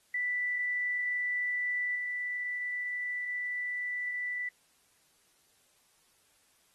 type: tone with level steps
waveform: sine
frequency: 1975.5 Hz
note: B6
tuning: in tune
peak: -29 / -32 dBFS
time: 0.14-4.49 s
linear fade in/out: 5 ms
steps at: 1.95 s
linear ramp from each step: 5 ms
effects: white hiss -68 dBFS RMS until 6.74 s + AAC 32 kbps